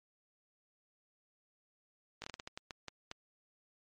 slowing click train, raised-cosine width 0.2 ms, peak -25 dBFS, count 11, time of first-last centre 2.22-3.114 s, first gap 19 ms, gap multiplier 1.32, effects MP3 48 kbps

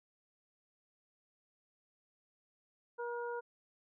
harmonic tone, 476.8 Hz, A#4, 39 cents sharp, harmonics 1 / 2 / 3, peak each -39 / -43 / -46 dBFS, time 2.98-3.41 s, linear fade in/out 20 ms, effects none

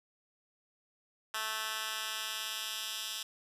10% pulse tone with high-pass filter sweep, 218.7 Hz, A3, 10 cents flat, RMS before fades -38 dBFS, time 1.34-3.23 s, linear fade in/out 5 ms, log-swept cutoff 1600 to 3400 Hz, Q 1.2, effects resampled to 32000 Hz

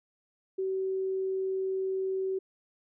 sine tone, 380.8 Hz, F#4, 50 cents sharp, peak -28 dBFS, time 0.58-2.39 s, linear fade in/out 10 ms, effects none

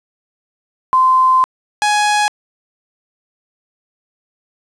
sine / sawtooth tone pair in turn, 1035 / 835.5 Hz, C6 / G#5, -19 / +10 cents, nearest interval major third, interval 371 cents, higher first, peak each -8 dBFS, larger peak neither, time 0.93-1.44 / 1.82-2.28 s, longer first, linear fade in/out 0 ms, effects resampled to 22050 Hz + 7-bit

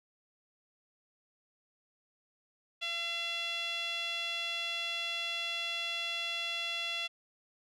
sawtooth tone with band-pass filter, 680 Hz, F5, 46 cents flat, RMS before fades -36 dBFS, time 2.81-7.08 s, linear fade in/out 20 ms, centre 3100 Hz, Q 6.1, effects none

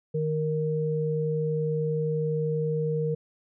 sine tone pair together, 154.9 / 466.2 Hz, D#3 / A#4, -7 / 0 cents, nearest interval octave + perfect fifth, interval 1907 cents, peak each -27 dBFS, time 0.14-3.15 s, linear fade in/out 10 ms, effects none

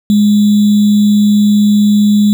sine tone with sample-and-hold, 207.7 Hz, G#3, in tune, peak -5 dBFS, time 0.1-2.33 s, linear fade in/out 0 ms, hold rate 3675 Hz, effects none

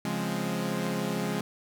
sawtooth chord, Db major seventh, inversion none, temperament equal, 138.59 / 174.61 / 207.7 / 261.6 Hz, Db3 / F3 / Ab3 / C4, 0 / 0 / 0 / 0 cents, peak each -33 / -29 / -28 / -33 dBFS, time 0.05-1.41 s, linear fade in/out 2 ms, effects none

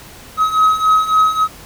triangle beating tone pair, 1271 / 1274.6 Hz, D#6 / D#6, +36 / +41 cents, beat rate 3.6 Hz, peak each -14 / -10 dBFS, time 0.37-1.48 s, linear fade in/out 50 ms, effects pink hiss -38 dBFS RMS until 1.65 s

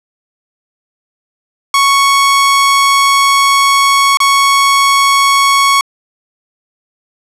sawtooth tone with dropouts, 1108.7 Hz, C#6, in tune, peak -3 dBFS, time 1.74-5.81 s, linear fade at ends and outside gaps 2 ms, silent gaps 4.172-4.202 s, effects low-pass 11000 Hz 12 dB/octave

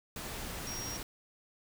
sine tone in noise, 5620 Hz, F8, 10 cents sharp, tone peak -40 dBFS, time 0.67-0.97 s, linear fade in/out 2 ms, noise pink, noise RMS -41 dBFS, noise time 0.16-1.03 s, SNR -2 dB, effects none

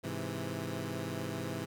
15% pulse chord, Ab augmented, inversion none, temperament equal, 103.83 / 130.81 / 164.81 Hz, Ab2 / C3 / E3, 0 / 0 / 0 cents, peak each -34 dBFS, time 0.03-1.66 s, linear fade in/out 20 ms, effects none

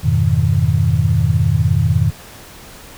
sine chord, F half-diminished seventh, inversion none, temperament equal, 87.31 / 103.83 / 123.47 / 155.56 Hz, F2 / Ab2 / Cb3 / Eb3, 0 / 0 / 0 / 0 cents, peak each -17 dBFS, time 0.03-2.11 s, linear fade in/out 20 ms, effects pink hiss -38 dBFS RMS until 2.97 s

